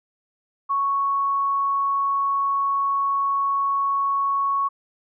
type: tone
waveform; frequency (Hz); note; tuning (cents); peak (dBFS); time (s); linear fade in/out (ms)
sine; 1108.7; C#6; 0; -19; 0.69-4.69; 20
effects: none